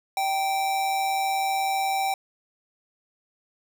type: tone with amplitude modulation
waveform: square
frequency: 778 Hz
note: G5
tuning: 13 cents flat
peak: -22 dBFS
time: 0.17-2.14 s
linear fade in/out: 2 ms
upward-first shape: sine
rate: 156 Hz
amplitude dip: 35%
effects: none